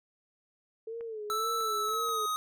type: tone with vibrato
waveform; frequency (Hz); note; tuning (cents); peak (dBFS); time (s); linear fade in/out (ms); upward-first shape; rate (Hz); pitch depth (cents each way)
sine; 440.5; A4; +2; -36; 0.87-2.26; 5; sine; 1.9; 93
type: clicks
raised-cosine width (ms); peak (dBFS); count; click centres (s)
0.5; -37; 5; 1.009 / 1.608 / 1.89 / 1.936 / 2.089
type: tone with pitch glide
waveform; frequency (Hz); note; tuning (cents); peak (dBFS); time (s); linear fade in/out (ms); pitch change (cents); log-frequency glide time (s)
square; 1318.5 to 1254.6; E6 to D#6; 0 to +14; -30; 1.3-2.36; 0; -86; 1.76-2.18
effects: none